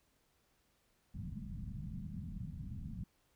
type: low-pass noise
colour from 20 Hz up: white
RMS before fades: -44 dBFS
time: 1.14-3.04 s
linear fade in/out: 5 ms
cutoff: 210 Hz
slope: 48 dB/octave
effects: pink hiss -75 dBFS RMS until 3.35 s